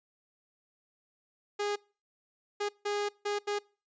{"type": "tone bursts at uneven times", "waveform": "sawtooth", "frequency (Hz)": 411.2, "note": "G#4", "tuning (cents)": -17, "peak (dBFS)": -26, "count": 5, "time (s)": [[1.59, 1.76], [2.6, 2.69], [2.85, 3.09], [3.25, 3.39], [3.47, 3.59]], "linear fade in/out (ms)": 10, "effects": ["noise-tail reverb RT60 0.4 s tail -26 dB re dry", "resampled to 16000 Hz"]}